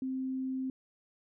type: tone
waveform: sine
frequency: 261.6 Hz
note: C4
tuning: in tune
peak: -32 dBFS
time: 0.02-0.7 s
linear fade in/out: 2 ms
effects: none